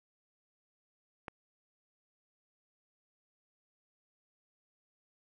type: click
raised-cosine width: 0.5 ms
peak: -25 dBFS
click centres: 1.282 s
effects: none